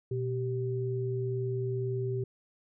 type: tone pair together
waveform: sine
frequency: 122 / 388 Hz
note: B2 / G4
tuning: -21 / -18 cents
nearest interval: octave + minor sixth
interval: 2003 cents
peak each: -31 / -33 dBFS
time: 0.11-2.24 s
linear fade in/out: 5 ms
effects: none